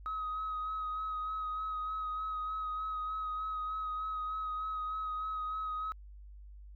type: tone with vibrato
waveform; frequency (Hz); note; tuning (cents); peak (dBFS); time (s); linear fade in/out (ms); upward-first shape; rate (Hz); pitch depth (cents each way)
sine; 1267; D#6; +31; -33; 0.06-5.92; 0; sine; 3.3; 22
effects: tanh soft clip ceiling -31 dBFS + added 50 Hz sine -48 dBFS peak until 6.75 s